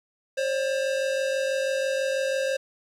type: tone pair together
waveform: square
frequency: 533.9 / 580 Hz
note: C5 / D5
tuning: +35 / -22 cents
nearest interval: minor second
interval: 143 cents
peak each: -25 / -33 dBFS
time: 0.37-2.57 s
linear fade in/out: 10 ms
effects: low-pass 8000 Hz 12 dB/octave + 9-bit